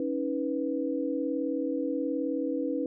sine tone cluster, 276.1 / 314.9 / 493.4 Hz, C#4 / D#4 / B4, -7 / +21 / -2 cents, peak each -31 / -32 / -32 dBFS, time 0-2.86 s, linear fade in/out 2 ms, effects none

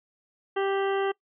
harmonic tone, 392 Hz, G4, in tune, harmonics 1 / 2 / 3 / 4 / 5 / 7 / 8, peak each -25 / -31 / -35 / -37 / -39 / -42 / -43 dBFS, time 0.56-1.12 s, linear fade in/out 10 ms, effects noise-tail reverb RT60 0.1 s tail -23 dB re dry

